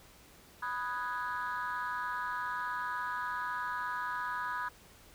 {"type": "chord", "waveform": "sine", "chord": "G# minor seventh", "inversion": "first", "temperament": "equal", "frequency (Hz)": [987.8, 1244.5, 1480, 1661.2], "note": ["B5", "D#6", "F#6", "G#6"], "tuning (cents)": [0, 0, 0, 0], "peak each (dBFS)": [-36, -38, -40, -39], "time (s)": [0.62, 4.69], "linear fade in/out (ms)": 10, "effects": ["tanh soft clip ceiling -28 dBFS", "pink hiss -58 dBFS RMS until 5.14 s"]}